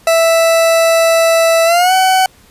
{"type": "tone with pitch glide", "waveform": "40% pulse", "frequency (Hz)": [659.3, 753], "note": ["E5", "F#5"], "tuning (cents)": [0, 30], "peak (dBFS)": -7, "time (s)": [0.07, 2.26], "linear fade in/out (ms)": 2, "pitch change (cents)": 230, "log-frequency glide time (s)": [1.65, 1.93], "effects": ["pink hiss -46 dBFS RMS until 2.5 s", "resampled to 32000 Hz"]}